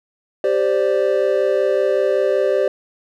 triangle chord, G suspended fourth, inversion none, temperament just, 392 / 522.7 / 588 Hz, G4 / C5 / D5, 0 / -2 / +2 cents, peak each -17 dBFS, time 0.44-2.68 s, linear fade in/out 2 ms, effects none

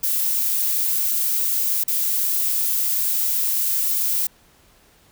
violet noise with dropouts, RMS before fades -21 dBFS, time 0.03-4.27 s, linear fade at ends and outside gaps 5 ms, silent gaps 1.838-1.879 s, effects pink hiss -55 dBFS RMS until 5.11 s

